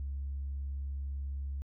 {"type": "tone", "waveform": "sine", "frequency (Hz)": 69.1, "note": "C#2", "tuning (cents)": -5, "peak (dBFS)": -33, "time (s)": [0, 1.62], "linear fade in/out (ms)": 0, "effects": ["tanh soft clip ceiling -31 dBFS"]}